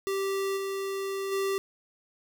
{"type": "tone with level steps", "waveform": "square", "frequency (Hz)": 390.4, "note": "G4", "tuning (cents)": -7, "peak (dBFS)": [-28, -31, -27], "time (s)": [0.07, 1.58], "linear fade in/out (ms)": 0, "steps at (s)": [0.56, 1.31], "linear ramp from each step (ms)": 20, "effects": []}